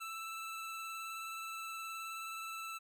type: tone with vibrato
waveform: 25% pulse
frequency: 1324 Hz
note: E6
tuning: 7 cents sharp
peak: -38 dBFS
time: 0-2.79 s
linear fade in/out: 20 ms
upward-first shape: sine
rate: 19 Hz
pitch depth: 15 cents each way
effects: none